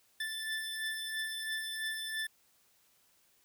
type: beating tone pair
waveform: 25% pulse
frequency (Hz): 1758 / 1761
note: A6 / A6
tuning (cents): -2 / +1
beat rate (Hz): 3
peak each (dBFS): -38 / -33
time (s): 0.2-2.27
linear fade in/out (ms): 5
effects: white hiss -69 dBFS RMS until 3.44 s